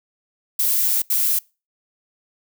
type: noise bursts at uneven times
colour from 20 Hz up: violet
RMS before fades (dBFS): -19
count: 2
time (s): 0.59-1.02 / 1.1-1.39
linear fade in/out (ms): 5
effects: noise-tail reverb RT60 0.3 s tail -25 dB re dry